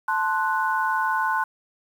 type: chord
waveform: sine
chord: F# diminished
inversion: first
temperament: equal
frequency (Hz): 880 / 1046.5 / 1480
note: A5 / C6 / F#6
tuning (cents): 0 / 0 / 0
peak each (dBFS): -25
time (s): 0.08-1.44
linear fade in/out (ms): 5
effects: 8-bit